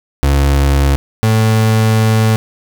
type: tone pair in turn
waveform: 35% pulse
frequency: 69.7 / 110.26 Hz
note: C#2 / A2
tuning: +10 / +4 cents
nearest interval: minor sixth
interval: 794 cents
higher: second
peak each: -7 dBFS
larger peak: neither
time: 0.23-0.96 / 1.23-2.36 s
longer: second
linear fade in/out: 0 ms
effects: none